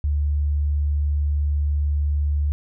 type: tone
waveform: sine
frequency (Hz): 73.1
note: D2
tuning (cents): -7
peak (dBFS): -18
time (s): 0.04-2.52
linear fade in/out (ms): 0
effects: none